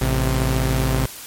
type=tone pair together; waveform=sawtooth; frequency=55 / 130.81 Hz; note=A1 / C3; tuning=0 / 0 cents; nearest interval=octave + minor third; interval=1500 cents; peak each=-16 dBFS; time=0.01-1.06 s; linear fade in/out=5 ms; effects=white hiss -36 dBFS RMS until 1.26 s + MP3 64 kbps